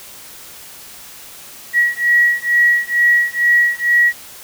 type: beating tone pair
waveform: sine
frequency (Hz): 1916 / 1918.2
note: A#6 / A#6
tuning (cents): +47 / +49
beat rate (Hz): 2.2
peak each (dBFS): -14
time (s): 1.73-4.13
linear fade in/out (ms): 50
effects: white hiss -37 dBFS RMS until 4.43 s

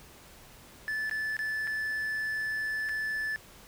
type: tone with dropouts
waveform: triangle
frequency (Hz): 1744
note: A6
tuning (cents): -16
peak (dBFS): -28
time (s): 0.88-3.36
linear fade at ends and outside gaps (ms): 0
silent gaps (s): 1.096-1.112 / 1.367-1.391 / 1.671-1.675 / 2.889-2.893
effects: pink hiss -53 dBFS RMS until 3.67 s

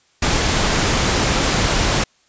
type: noise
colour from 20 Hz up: pink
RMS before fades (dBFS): -17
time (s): 0.22-2.04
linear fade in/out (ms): 5
effects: white hiss -58 dBFS RMS until 2.28 s + resampled to 16000 Hz

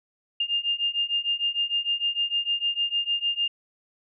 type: beating tone pair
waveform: sine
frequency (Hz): 2809 / 2815.6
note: F7 / F7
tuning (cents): +9 / +13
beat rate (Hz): 6.6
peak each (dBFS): -27 / -26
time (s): 0.4-3.48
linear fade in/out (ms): 5
effects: none

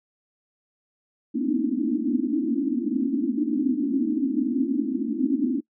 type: band-pass noise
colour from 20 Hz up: pink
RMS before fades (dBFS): -24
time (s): 1.34-5.61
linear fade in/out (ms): 10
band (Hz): 230 to 320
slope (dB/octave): 96
effects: noise-tail reverb RT60 0.1 s tail -23 dB re dry

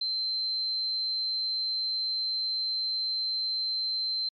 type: tone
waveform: sine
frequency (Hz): 4106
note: C8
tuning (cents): -33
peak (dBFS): -27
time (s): 0.01-4.29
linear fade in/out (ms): 5
effects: MP3 96 kbps

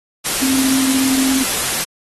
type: tone in noise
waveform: sine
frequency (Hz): 264.9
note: C4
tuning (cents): +22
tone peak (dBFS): -15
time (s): 0.41-1.44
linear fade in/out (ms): 20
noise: white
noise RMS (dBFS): -19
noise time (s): 0.24-1.85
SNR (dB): +1
effects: AAC 32 kbps

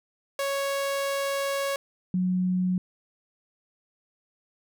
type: tone pair in turn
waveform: sawtooth / sine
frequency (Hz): 554.4 / 182.94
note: C#5 / F#3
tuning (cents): 0 / -19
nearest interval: octave + perfect fifth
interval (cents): 1919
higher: first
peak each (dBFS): -22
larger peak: neither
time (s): 0.39-1.76 / 2.14-2.78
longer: first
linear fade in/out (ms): 2
effects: none

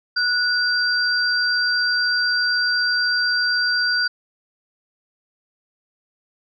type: tone pair together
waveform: sine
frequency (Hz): 1468 / 4723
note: F#6 / D8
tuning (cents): -14 / +9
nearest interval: octave + minor sixth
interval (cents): 2023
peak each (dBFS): -19 / -21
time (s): 0.16-4.08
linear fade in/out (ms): 10
effects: none

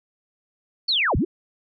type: linear two-way sweep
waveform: sine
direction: down then up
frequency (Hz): 4598 to 39 to 395.3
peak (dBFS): -18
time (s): 0.88-1.25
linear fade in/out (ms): 10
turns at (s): 1.16
effects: none

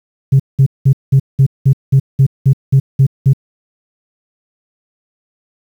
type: tone bursts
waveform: sine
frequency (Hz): 135.2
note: C#3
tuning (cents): -43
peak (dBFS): -3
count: 12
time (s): 0.32-3.334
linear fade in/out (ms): 10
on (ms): 77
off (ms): 190
effects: tanh soft clip ceiling -2 dBFS + 7-bit

